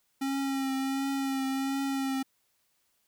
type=tone with vibrato; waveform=square; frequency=270.3 Hz; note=C#4; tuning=44 cents flat; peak=-29 dBFS; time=0.21-2.23 s; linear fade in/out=10 ms; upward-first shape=triangle; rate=1.4 Hz; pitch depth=28 cents each way; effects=white hiss -73 dBFS RMS until 3.07 s